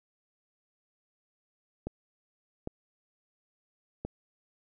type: clicks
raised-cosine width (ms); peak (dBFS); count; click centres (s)
2; -21; 3; 1.87 / 2.674 / 4.05
effects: none